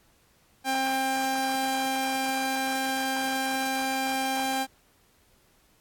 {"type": "tone pair together", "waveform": "sawtooth", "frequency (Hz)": [265.1, 795.1], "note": ["C4", "G5"], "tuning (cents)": [23, 24], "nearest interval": "octave + perfect fifth", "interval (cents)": 1901, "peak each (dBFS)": [-27, -23], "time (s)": [0.64, 4.67], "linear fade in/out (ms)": 50, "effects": ["pink hiss -63 dBFS RMS until 5.8 s", "AAC 64 kbps"]}